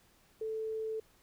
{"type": "tone", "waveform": "sine", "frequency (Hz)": 440, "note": "A4", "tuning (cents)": 0, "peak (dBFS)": -34, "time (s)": [0.41, 1], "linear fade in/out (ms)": 5, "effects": ["pink hiss -66 dBFS RMS until 1.22 s"]}